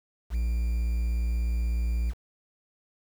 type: tone with quantisation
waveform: triangle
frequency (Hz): 58.27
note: A#1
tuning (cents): 0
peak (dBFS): -22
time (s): 0.3-2.14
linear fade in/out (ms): 50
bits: 8
effects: none